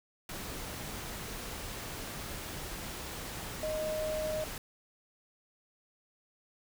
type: tone in noise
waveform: sine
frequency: 621 Hz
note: D#5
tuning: 3 cents flat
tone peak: -32 dBFS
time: 3.63-4.44 s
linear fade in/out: 2 ms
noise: pink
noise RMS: -41 dBFS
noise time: 0.29-4.58 s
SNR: +6 dB
effects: none